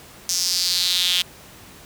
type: tone with high-pass filter sweep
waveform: sawtooth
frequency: 179.2 Hz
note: F3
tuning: 45 cents sharp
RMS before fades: -21 dBFS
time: 0.29-1.22 s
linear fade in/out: 2 ms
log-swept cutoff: 5800 to 3200 Hz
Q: 4.4
effects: pink hiss -44 dBFS RMS until 1.85 s + high-pass 60 Hz 12 dB/octave